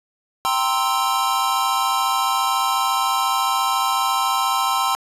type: chord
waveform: square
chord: C dominant seventh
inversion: second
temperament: equal with one note detuned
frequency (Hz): 784 / 932.3 / 1046.5 / 1314.7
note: G5 / Bb5 / C6 / E6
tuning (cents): 0 / 0 / 0 / -5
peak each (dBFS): -25 / -26 / -22 / -25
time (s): 0.45-4.95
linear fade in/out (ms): 0
effects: resampled to 32000 Hz + 8-bit